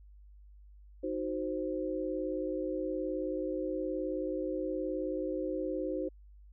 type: chord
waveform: sine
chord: C diminished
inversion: first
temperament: equal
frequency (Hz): 311.1 / 370 / 523.3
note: Eb4 / Gb4 / C5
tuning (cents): 0 / 0 / 0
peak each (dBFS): -36 / -37 / -36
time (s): 1.03-6.09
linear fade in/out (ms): 10
effects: added 50 Hz sine -52 dBFS peak until 6.52 s